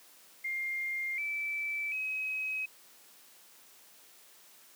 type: tone with pitch steps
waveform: sine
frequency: 2114 / 2319 / 2543 Hz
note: C7 / D7 / D#7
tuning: +17 / -22 / +37 cents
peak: -32 dBFS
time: 0.44-2.66 s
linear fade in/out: 10 ms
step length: 740 ms
effects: white hiss -58 dBFS RMS until 4.75 s + high-pass 200 Hz 12 dB/octave